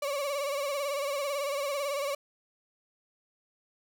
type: tone with vibrato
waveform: 35% pulse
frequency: 565 Hz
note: C#5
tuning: 33 cents sharp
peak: -28 dBFS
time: 0.02-2.15 s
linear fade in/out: 5 ms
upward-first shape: sine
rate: 18 Hz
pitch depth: 70 cents each way
effects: none